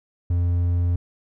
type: tone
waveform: triangle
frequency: 87.3 Hz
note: F2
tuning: in tune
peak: -16 dBFS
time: 0.3-0.96 s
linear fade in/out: 5 ms
effects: none